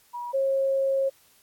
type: tone pair in turn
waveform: sine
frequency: 964 / 541 Hz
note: B5 / C#5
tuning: -42 / -42 cents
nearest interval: minor seventh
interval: 1000 cents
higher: first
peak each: -31 / -21 dBFS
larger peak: second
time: 0.13-0.33 / 0.33-1.1 s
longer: second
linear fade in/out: 20 ms
effects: white hiss -60 dBFS RMS until 1.42 s + AAC 64 kbps